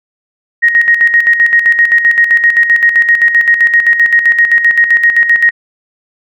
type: tone with tremolo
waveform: sine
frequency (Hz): 1875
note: A#6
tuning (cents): +10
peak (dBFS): -3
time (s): 0.62-5.51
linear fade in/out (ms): 20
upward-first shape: square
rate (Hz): 7.7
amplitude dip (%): 60
effects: none